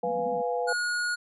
white band-pass noise, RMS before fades -40 dBFS, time 0.03-0.42 s, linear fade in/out 10 ms, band 170 to 250 Hz, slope 96 dB/octave
sine chord, F diminished, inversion second, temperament equal, 493.9 / 698.5 / 830.6 Hz, Cb5 / F5 / Ab5, 0 / 0 / 0 cents, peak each -28 / -31 / -33 dBFS, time 0.03-0.73 s, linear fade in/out 5 ms
square tone, 1444 Hz, F#6, 43 cents flat, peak -27 dBFS, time 0.67-1.16 s, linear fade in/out 20 ms
effects resampled to 24000 Hz

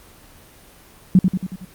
sine tone with echo, 185 Hz, F#3, in tune, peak -7 dBFS, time 1.15-1.19 s, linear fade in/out 2 ms, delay 92 ms, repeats 5, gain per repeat -5 dB, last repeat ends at 1.65 s, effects pink hiss -47 dBFS RMS until 1.74 s + Opus 24 kbps

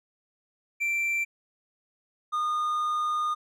triangle tone pair in turn, 2349 / 1223 Hz, D7 / D#6, 0 / -30 cents, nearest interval major seventh, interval 1130 cents, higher first, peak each -23 / -23 dBFS, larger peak neither, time 0.8-1.25 / 2.32-3.35 s, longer second, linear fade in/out 20 ms, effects none

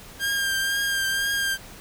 sawtooth tone with vibrato, 1600 Hz, G6, 35 cents sharp, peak -19 dBFS, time 0.19-1.58 s, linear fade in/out 50 ms, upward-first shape triangle, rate 2 Hz, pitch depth 28 cents each way, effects pink hiss -44 dBFS RMS until 1.8 s

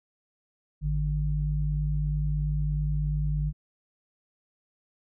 sine tone pair together, 53.03 / 150 Hz, G#1 / D3, +37 / +37 cents, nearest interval octave + tritone, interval 1800 cents, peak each -27 dBFS, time 0.81-3.53 s, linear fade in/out 50 ms, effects none

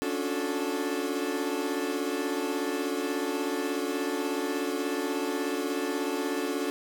40% pulse chord, D major seventh, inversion third, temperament equal with one note detuned, 277.2 / 293.7 / 361.8 / 440 Hz, C#4 / D4 / F#4 / A4, 0 / 0 / -39 / 0 cents, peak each -33 dBFS, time 0.02-6.7 s, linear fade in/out 0 ms, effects 10-bit

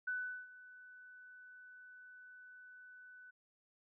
sine tone with ADSR envelope, 1496 Hz, F#6, 19 cents sharp, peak -35 dBFS, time 0.07-3.31 s, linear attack 9 ms, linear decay 390 ms, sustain -19 dB, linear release 11 ms, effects none

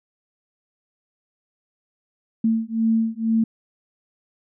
sine beating tone pair, 223.7 / 225.8 Hz, A3 / A3, +29 / +45 cents, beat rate 2.1 Hz, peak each -21 dBFS, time 2.44-3.44 s, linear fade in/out 5 ms, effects none

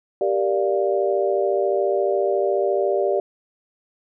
sine chord, G minor seventh, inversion none, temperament equal, 392 / 466.2 / 587.3 / 698.5 Hz, G4 / Bb4 / D5 / F5, 0 / 0 / 0 / 0 cents, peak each -21 / -26 / -22 / -27 dBFS, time 0.21-3.2 s, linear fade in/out 2 ms, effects none

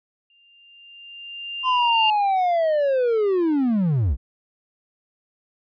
sine tone with exponential growth, 2794 Hz, F7, in tune, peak -16 dBFS, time 0.3-2.1 s, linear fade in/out 2 ms, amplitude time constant 390 ms
triangle linear sweep, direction down, 1040 to 51.91 Hz, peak -15 dBFS, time 1.63-4.17 s, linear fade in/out 50 ms
effects tanh soft clip ceiling -8 dBFS + resampled to 11025 Hz

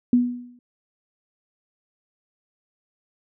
sine tone with exponential decay, 244.7 Hz, B3, 16 cents flat, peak -11 dBFS, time 0.13-0.59 s, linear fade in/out 2 ms, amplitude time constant 100 ms, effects none

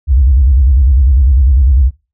sine tone with vibrato, 66 Hz, C2, 16 cents sharp, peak -4 dBFS, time 0.07-1.91 s, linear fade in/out 50 ms, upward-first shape square, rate 10 Hz, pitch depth 160 cents each way, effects noise-tail reverb RT60 0.3 s tail -21 dB re dry + tanh soft clip ceiling 0 dBFS

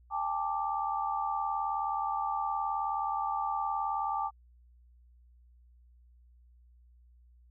sine chord, G suspended second, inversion none, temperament equal with one note detuned, 800.9 / 880 / 1174.7 Hz, G5 / A5 / D6, +37 / 0 / 0 cents, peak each -34 dBFS, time 0.1-4.31 s, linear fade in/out 50 ms, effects added 60 Hz sine -57 dBFS peak until 7.5 s

